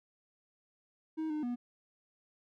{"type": "tone with pitch steps", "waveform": "triangle", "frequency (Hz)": [316.2, 304.2, 242.9], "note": ["D#4", "D#4", "B3"], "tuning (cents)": [28, -39, -29], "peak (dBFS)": -31, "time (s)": [1.17, 1.56], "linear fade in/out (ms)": 20, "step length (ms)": 130, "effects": []}